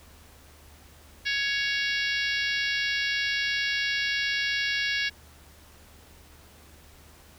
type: harmonic tone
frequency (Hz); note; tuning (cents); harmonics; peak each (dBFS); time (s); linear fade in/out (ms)
557; C#5; +8; 3 / 4 / 5 / 6 / 7 / 8 / 9 / 10; -29 / -31 / -33 / -35 / -36 / -37 / -38 / -39; 1.25-5.1; 20
effects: added 75 Hz sine -54 dBFS peak until 7.38 s + pink hiss -54 dBFS RMS until 7.38 s